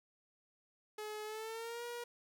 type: tone with pitch glide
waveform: sawtooth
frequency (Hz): 425.6 to 477.7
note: G#4 to A#4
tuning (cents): +42 to +42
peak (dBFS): -38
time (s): 0.98-2.04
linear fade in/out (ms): 5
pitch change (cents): +200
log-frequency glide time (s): 1.24-1.84
effects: none